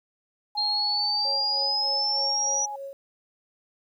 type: tone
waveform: sine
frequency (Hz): 834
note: G#5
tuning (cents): +7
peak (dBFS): -31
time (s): 0.55-2.76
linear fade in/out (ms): 5
type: exponential sweep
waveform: sine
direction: up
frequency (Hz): 4186 to 5870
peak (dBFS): -23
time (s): 0.57-2.66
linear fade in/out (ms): 10
type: tone with tremolo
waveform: sine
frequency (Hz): 550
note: C#5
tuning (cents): -14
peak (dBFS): -33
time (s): 1.25-2.93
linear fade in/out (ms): 0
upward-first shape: sine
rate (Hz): 3.3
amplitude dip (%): 85
effects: 10-bit